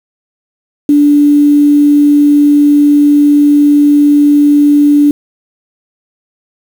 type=tone with quantisation; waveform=sine; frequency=291.3 Hz; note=D4; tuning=14 cents flat; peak=-3 dBFS; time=0.89-5.11 s; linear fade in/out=2 ms; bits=5; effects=none